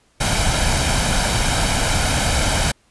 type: noise with comb filter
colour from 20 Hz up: pink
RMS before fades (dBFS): -18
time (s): 0.2-2.72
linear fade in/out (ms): 10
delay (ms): 1.3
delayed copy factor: +0.55
effects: pink hiss -59 dBFS RMS until 2.9 s + resampled to 24000 Hz

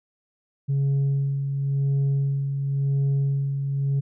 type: tone with tremolo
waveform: sine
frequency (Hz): 138.59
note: C#3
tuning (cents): 0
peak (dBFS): -16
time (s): 0.68-4.01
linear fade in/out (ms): 20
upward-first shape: sine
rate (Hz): 0.94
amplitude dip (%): 55
effects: tanh soft clip ceiling -18 dBFS

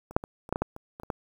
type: clicks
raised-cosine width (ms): 1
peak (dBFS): -29 / -6 / -23 / -29 / -12 / -15 / -11 / -27 / -27 / -26 / -15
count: 11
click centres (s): 0.11 / 0.165 / 0.239 / 0.491 / 0.526 / 0.559 / 0.62 / 0.764 / 0.999 / 1.034 / 1.102
effects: 8-bit

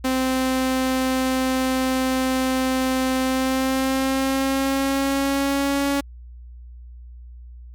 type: tone with pitch glide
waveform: sawtooth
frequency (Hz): 260 to 280.3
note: C4 to C#4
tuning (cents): -11 to +19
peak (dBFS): -15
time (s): 0.04-6.01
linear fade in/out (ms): 10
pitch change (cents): +130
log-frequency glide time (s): 3.21-5.89
effects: added 60 Hz sine -37 dBFS peak until 7.74 s + MP3 96 kbps

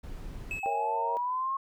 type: noise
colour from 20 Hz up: brown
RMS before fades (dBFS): -40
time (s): 0.03-0.6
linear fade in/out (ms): 10
type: tone with exponential decay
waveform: triangle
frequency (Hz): 2586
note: E7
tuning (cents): -34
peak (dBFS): -29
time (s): 0.51-1.16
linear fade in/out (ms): 1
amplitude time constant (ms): 140
type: linear sweep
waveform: sine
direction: up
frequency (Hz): 784 to 1089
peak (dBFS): -28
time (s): 0.63-1.57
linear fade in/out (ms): 5
type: chord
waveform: sine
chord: A# diminished seventh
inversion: none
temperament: equal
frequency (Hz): 466.2 / 554.4 / 659.3 / 784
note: A#4 / C#5 / E5 / G5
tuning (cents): 0 / 0 / 0 / 0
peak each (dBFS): -36 / -38 / -38 / -40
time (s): 0.66-1.17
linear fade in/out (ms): 0
effects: none

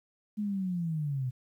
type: linear sweep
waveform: sine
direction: down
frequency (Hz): 213.3 to 123.3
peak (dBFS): -29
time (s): 0.37-1.31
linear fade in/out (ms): 20
effects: 11-bit

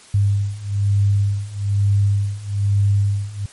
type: beating tone pair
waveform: sine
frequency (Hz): 100 / 101.1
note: G2 / G#2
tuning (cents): +35 / -46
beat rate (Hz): 1.1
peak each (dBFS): -19 / -17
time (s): 0.14-3.46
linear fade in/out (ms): 5
effects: white hiss -45 dBFS RMS until 3.52 s + MP3 48 kbps

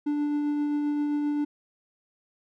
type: tone with tremolo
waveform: triangle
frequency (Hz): 293.7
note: D4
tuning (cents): 0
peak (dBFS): -21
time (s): 0.06-1.45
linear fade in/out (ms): 10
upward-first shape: triangle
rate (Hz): 7.6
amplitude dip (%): 25
effects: none

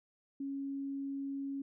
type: tone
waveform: sine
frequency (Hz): 275.9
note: C#4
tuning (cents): -8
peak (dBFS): -36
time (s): 0.4-1.62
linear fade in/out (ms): 5
effects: none

